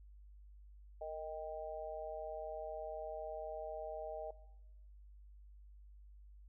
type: tone with amplitude modulation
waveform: sine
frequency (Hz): 625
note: D#5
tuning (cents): +8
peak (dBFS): -37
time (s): 1.01-4.31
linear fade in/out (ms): 5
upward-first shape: sine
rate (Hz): 164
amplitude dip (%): 100
effects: noise-tail reverb RT60 1.0 s tail -18 dB re dry + added 50 Hz sine -55 dBFS peak until 6.48 s